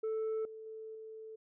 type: tone with level steps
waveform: sine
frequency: 440 Hz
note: A4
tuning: in tune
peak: -30 / -45 / -43 / -45 dBFS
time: 0.03-1.36 s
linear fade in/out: 10 ms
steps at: 0.45 / 0.66 / 0.95 s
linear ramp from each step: 2 ms
effects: tanh soft clip ceiling -32 dBFS